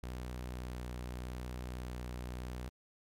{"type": "tone with vibrato", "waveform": "sawtooth", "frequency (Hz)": 61.74, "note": "B1", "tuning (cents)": 0, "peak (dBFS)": -36, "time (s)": [0.03, 2.69], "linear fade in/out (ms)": 0, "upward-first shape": "sine", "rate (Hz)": 0.83, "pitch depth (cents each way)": 8, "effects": ["MP3 64 kbps"]}